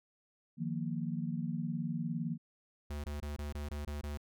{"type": "chord", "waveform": "sine", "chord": "Eb suspended second", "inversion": "none", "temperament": "just", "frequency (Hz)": [155.56, 175.01, 233.3], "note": ["Eb3", "F3", "Bb3"], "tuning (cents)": [0, 4, 2], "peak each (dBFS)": -38, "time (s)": [0.57, 2.38], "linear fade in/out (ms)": 50}
{"type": "tone bursts", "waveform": "square", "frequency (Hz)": 73.42, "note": "D2", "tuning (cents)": 0, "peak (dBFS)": -38, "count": 8, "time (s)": [2.9, 4.174], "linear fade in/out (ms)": 5, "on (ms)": 140, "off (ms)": 22}
{"effects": []}